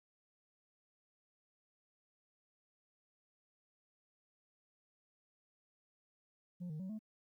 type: tone with pitch steps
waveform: sine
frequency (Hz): 177.3 / 154.2 / 188.3 / 216.7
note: F3 / D#3 / F#3 / A3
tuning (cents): +26 / -15 / +31 / -26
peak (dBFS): -38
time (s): 6.6-6.992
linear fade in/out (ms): 20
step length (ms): 98
effects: tanh soft clip ceiling -40 dBFS + 13-bit